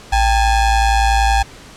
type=ring-modulated tone; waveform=square; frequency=423.3 Hz; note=G#4; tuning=33 cents sharp; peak=-9 dBFS; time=0.12-1.43 s; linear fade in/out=10 ms; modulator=368 Hz; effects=pink hiss -39 dBFS RMS until 1.76 s + low-pass 8000 Hz 12 dB/octave